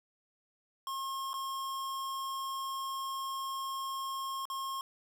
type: tone with dropouts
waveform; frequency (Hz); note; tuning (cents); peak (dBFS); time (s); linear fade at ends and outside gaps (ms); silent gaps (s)
square; 1076; C6; +48; -36; 0.87-4.81; 1; 1.332-1.34 / 4.454-4.5
effects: none